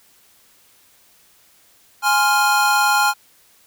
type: chord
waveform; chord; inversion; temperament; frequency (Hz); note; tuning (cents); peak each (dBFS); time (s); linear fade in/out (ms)
square; F minor; first; equal; 830.6 / 1046.5 / 1396.9; Ab5 / C6 / F6; 0 / 0 / 0; -18 / -23 / -18; 2.02-3.14; 50
effects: white hiss -54 dBFS RMS until 3.66 s